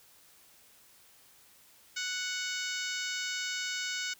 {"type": "harmonic tone", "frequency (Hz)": 740, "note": "F#5", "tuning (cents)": 0, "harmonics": [2, 3, 4, 5, 6, 7, 8, 9, 10], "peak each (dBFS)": [-38, -40, -41, -42, -43, -43, -44, -45, -45], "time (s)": [1.96, 4.14], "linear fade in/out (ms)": 10, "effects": ["white hiss -60 dBFS RMS until 4.19 s"]}